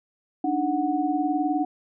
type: tone cluster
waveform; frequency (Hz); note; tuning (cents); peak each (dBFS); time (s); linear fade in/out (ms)
sine; 288.6 / 308.2 / 738; D4 / D#4 / F#5; -30 / -16 / -5; -26; 0.44-1.65; 5
effects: none